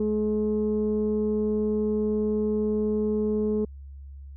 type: tone pair together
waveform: sine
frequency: 213 / 425.2 Hz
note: G#3 / G#4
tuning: +44 / +41 cents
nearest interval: octave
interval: 1197 cents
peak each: -24 dBFS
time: 0-3.65 s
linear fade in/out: 5 ms
effects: tanh soft clip ceiling -17 dBFS + added 69 Hz sine -39 dBFS peak until 4.36 s